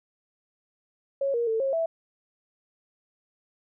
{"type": "tone with pitch steps", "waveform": "sine", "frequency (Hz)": [551, 471.3, 446.2, 541, 658], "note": ["C#5", "A#4", "A4", "C#5", "E5"], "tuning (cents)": [-11, 19, 24, -42, -3], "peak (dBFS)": -23, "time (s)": [1.21, 1.86], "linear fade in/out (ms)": 5, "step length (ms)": 130, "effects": []}